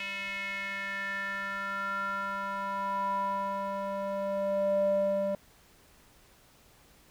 square tone with band-pass filter sweep, 197.2 Hz, G3, 11 cents sharp, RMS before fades -32 dBFS, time 0-5.35 s, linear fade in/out 2 ms, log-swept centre 2500 to 510 Hz, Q 5.3, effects pink hiss -60 dBFS RMS until 7.1 s

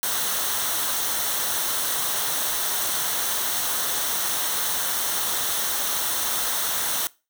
white noise with comb filter, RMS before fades -25 dBFS, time 0.03-7.07 s, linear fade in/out 0 ms, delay 0.41 ms, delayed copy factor -0.55, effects noise-tail reverb RT60 0.3 s tail -22 dB re dry

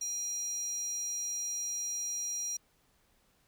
square tone with high-pass filter, 819 Hz, G#5, 24 cents flat, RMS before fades -36 dBFS, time 0.01-2.57 s, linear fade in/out 5 ms, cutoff 5600 Hz, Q 9.6, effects pink hiss -70 dBFS RMS until 3.47 s

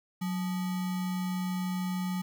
sine tone with sample-and-hold, 183.2 Hz, F#3, 17 cents flat, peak -29 dBFS, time 0.21-2.22 s, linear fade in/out 10 ms, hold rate 1050 Hz, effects none

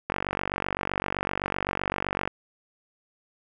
click train, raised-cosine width 0.5 ms, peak -11 dBFS, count 105, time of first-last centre 0.1-2.276 s, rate 47.8 Hz, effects none

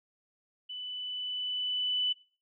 sine tone with level ramp, 2990 Hz, F#7, 17 cents sharp, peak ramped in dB -38 to -26 dBFS, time 0.69-2.13 s, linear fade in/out 10 ms, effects noise-tail reverb RT60 0.4 s tail -20 dB re dry

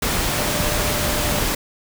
sine tone in noise, 595 Hz, D5, 22 cents sharp, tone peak -29 dBFS, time 0.32-1.4 s, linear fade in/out 5 ms, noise pink, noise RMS -21 dBFS, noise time 0.02-1.55 s, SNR -11 dB, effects none

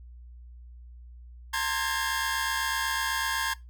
sawtooth tone cluster, 909 / 1051 / 1604 / 1672 Hz, A#5 / C6 / G6 / G#6, -44 / +7 / +39 / +11 cents, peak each -29 dBFS, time 1.53-3.54 s, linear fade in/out 10 ms, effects noise-tail reverb RT60 0.2 s tail -20 dB re dry + added 60 Hz sine -44 dBFS peak until 3.69 s

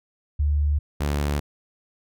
sine / sawtooth tone pair in turn, 73.42 / 72.62 Hz, D2 / D2, 0 / -19 cents, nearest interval unison, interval 19 cents, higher first, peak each -18 / -18 dBFS, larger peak neither, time 0.39-0.79 / 1-1.4 s, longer neither, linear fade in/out 10 ms, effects none

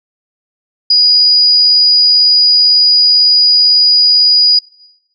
sine tone, 4909 Hz, D#8, 24 cents flat, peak -5 dBFS, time 0.9-4.59 s, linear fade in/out 5 ms, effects noise-tail reverb RT60 0.9 s tail -23 dB re dry

